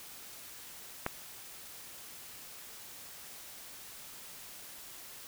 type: click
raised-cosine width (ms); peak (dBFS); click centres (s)
0.5; -16; 1.064
effects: white hiss -49 dBFS RMS until 5.27 s